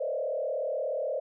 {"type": "tone with frequency modulation", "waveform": "sine", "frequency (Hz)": 569, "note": "C#5", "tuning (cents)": 45, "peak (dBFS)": -28, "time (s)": [0, 1.2], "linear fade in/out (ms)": 10, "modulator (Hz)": 36.8, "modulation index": 1.9, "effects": []}